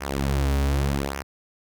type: tone with flanger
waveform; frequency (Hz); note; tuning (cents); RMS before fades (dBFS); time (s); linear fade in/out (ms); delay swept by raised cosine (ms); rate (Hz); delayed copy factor
sawtooth; 69.3; C#2; 0; -24; 0-1.23; 20; 0.24 to 5.94; 0.85; -0.75
effects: none